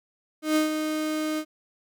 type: tone with ADSR envelope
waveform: 35% pulse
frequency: 309.4 Hz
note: D#4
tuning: 10 cents flat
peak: -17 dBFS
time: 0.42-1.45 s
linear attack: 140 ms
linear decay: 130 ms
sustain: -7 dB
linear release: 67 ms
effects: none